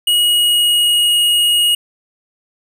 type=tone with pitch glide; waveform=square; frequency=2899 to 2879 Hz; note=F#7 to F#7; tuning=-36 to -48 cents; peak=-11 dBFS; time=0.07-1.75 s; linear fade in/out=5 ms; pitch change=-12 cents; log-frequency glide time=0.21-1.24 s; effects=none